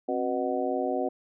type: harmonic tone with a mistuned harmonic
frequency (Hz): 123.47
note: B2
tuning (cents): 0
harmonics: 2 / 3 / 4 / 5 / 6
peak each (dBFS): -32 / -32 / -32 / -32 / -32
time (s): 0.08-1.09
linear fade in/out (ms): 10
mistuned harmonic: 2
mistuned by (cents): +140
effects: none